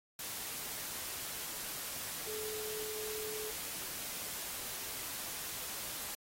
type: tone in noise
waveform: sine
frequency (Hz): 430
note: A4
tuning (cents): -40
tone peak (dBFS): -43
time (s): 2.27-3.51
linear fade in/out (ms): 2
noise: white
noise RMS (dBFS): -42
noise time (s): 0.19-6.15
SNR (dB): -4
effects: AAC 48 kbps